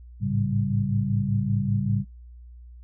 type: tone cluster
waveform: sine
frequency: 105.2 / 110.4 / 138 / 195.7 Hz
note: G#2 / A2 / C#3 / G3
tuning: +23 / +6 / -7 / -3 cents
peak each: -27 dBFS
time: 0.2-2.05 s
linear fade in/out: 50 ms
effects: noise-tail reverb RT60 0.2 s tail -26 dB re dry + added 60 Hz sine -42 dBFS peak until 2.83 s